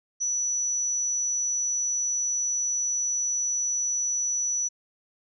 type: tone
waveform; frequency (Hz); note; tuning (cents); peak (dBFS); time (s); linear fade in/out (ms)
sine; 5920; F#8; 0; -24; 0.2-4.69; 20
effects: none